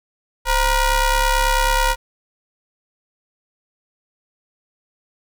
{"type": "ring-modulated tone", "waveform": "sawtooth", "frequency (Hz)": 486.6, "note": "B4", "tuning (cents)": -26, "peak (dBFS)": -8, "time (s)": [0.45, 1.96], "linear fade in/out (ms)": 50, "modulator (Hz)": 452, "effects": []}